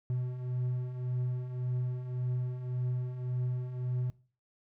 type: beating tone pair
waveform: triangle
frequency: 123.7 / 125.5 Hz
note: B2 / B2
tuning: +3 / +28 cents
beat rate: 1.8 Hz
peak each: -37 / -30 dBFS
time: 0.1-4.1 s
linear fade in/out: 0 ms
effects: noise-tail reverb RT60 0.4 s tail -21 dB re dry